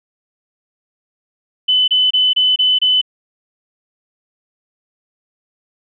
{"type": "tone bursts", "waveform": "sine", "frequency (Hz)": 3015, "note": "F#7", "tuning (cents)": 32, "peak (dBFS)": -10, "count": 6, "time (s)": [1.68, 3.015], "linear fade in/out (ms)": 10, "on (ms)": 200, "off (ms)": 27, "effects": []}